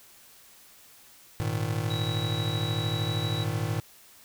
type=chord; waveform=square; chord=Ab suspended second; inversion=none; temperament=just; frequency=103.83 / 116.8 / 155.74 Hz; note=Ab2 / Bb2 / Eb3; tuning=0 / +4 / +2 cents; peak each=-32 / -32 / -33 dBFS; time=1.4-3.8 s; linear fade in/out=0 ms
type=tone with pitch glide; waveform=sine; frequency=3875 to 3902 Hz; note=B7 to B7; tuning=-34 to -22 cents; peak=-34 dBFS; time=1.9-3.44 s; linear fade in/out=5 ms; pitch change=+12 cents; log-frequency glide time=2.32-3.17 s
effects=white hiss -54 dBFS RMS until 4.24 s